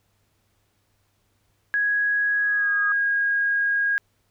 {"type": "tone with pitch glide", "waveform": "sine", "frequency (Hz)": [1661.2, 1635.5], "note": ["G#6", "G#6"], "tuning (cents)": [0, -27], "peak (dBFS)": -19, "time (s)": [1.74, 3.98], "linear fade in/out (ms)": 0, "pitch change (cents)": -27, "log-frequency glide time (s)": [2.57, 2.68]}
{"type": "tone with exponential growth", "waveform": "sine", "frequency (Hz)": 1244.5, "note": "D#6", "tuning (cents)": 0, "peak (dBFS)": -24, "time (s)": [2.13, 2.92], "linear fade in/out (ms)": 1, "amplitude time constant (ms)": 170}
{"effects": ["added 100 Hz sine -69 dBFS peak until 4.3 s", "pink hiss -69 dBFS RMS until 4.3 s"]}